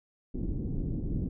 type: low-pass noise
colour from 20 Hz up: pink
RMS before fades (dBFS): -32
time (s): 0.34-1.29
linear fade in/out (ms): 10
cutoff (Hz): 320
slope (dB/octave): 24
effects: none